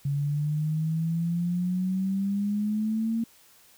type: exponential sweep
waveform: sine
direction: up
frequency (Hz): 140 to 230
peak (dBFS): -24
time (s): 0.05-3.24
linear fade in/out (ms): 5
effects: white hiss -57 dBFS RMS until 3.77 s